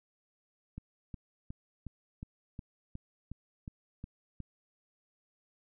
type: click train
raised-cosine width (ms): 5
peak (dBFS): -29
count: 11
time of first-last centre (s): 0.78-4.403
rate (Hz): 2.76
effects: none